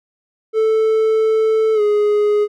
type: tone with pitch glide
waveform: triangle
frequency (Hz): 440 to 417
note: A4 to G#4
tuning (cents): 0 to +7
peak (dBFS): -10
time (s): 0.53-2.48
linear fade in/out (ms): 50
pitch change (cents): -93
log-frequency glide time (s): 1.74-1.81
effects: none